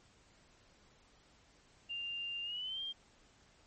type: tone with pitch glide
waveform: sine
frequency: 2794 to 3191 Hz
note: F7 to G7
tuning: 0 to +30 cents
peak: -38 dBFS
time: 1.89-2.93 s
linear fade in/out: 20 ms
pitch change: +230 cents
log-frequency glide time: 2.43-2.81 s
effects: pink hiss -66 dBFS RMS until 3.66 s + MP3 32 kbps